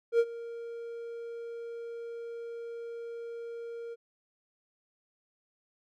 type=tone with ADSR envelope; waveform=triangle; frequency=466.2 Hz; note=A#4; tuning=in tune; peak=-17 dBFS; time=0.12-3.96 s; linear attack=72 ms; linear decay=53 ms; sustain=-19 dB; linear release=32 ms; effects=none